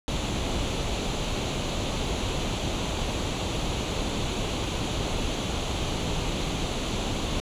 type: noise with comb filter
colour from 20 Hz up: pink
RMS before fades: -28 dBFS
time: 0.08-7.4 s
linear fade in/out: 0 ms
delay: 0.29 ms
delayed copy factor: +0.55
effects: low-pass 6000 Hz 12 dB/octave